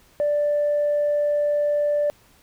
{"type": "tone", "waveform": "sine", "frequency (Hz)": 587.3, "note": "D5", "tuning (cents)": 0, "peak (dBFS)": -17, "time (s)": [0.2, 2.1], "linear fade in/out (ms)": 0, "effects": ["tanh soft clip ceiling -15 dBFS", "pink hiss -56 dBFS RMS until 2.42 s"]}